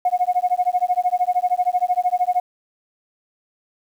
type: tone with tremolo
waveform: sine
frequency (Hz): 723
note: F#5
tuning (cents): -40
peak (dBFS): -12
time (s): 0.05-2.4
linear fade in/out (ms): 2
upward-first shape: sine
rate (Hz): 13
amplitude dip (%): 100
effects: tanh soft clip ceiling -9 dBFS + 8-bit